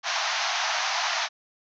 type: band-pass noise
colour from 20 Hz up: pink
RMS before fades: -27 dBFS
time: 0.03-1.29 s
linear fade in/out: 50 ms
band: 650 to 6400 Hz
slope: 96 dB/octave
effects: none